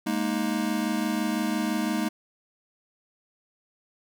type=chord; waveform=square; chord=Ab suspended second; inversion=none; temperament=just; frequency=207.7 / 233.6 / 311.5 Hz; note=Ab3 / Bb3 / Eb4; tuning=0 / +4 / +2 cents; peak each=-30 dBFS; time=0.06-2.09 s; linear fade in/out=10 ms; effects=none